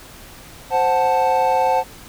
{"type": "chord", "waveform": "triangle", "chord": "F# diminished", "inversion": "second", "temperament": "equal", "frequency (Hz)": [523.3, 740, 880], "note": ["C5", "F#5", "A5"], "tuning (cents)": [0, 0, 0], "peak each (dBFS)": [-18, -17, -16], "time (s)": [0.7, 1.84], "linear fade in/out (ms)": 50, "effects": ["pink hiss -41 dBFS RMS until 2.08 s"]}